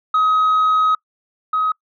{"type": "tone pair in turn", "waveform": "sine", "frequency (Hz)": [1266, 1266], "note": ["D#6", "D#6"], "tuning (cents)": [30, 30], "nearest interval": "unison", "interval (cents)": 0, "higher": "neither", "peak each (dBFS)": [-10, -14], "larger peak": "first", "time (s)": [[0.14, 0.95], [1.53, 1.72]], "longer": "first", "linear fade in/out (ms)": 5, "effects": ["noise-tail reverb RT60 0.1 s tail -26 dB re dry", "tanh soft clip ceiling -11 dBFS"]}